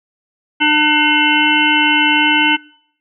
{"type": "harmonic tone with a mistuned harmonic", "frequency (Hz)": 300.2, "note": "D4", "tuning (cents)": 38, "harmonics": [1, 3, 5, 7, 9, 10], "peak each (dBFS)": [-17, -17, -17, -17, -17, -17], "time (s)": [0.6, 2.57], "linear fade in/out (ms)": 20, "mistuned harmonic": 7, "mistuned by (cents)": 23, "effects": ["noise-tail reverb RT60 0.7 s tail -25 dB re dry"]}